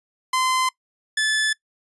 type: tone pair in turn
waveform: sawtooth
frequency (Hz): 1032 / 1735.6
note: C6 / A6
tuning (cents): -24 / -24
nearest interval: major sixth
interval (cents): 900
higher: second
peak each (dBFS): -15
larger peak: neither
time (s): 0.33-0.69 / 1.17-1.53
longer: neither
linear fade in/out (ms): 5
effects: noise-tail reverb RT60 0.1 s tail -22 dB re dry + resampled to 24000 Hz